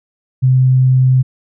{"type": "tone", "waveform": "sine", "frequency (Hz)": 129.3, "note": "C3", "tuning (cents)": -20, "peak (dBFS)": -7, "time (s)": [0.42, 1.23], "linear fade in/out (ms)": 20, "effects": []}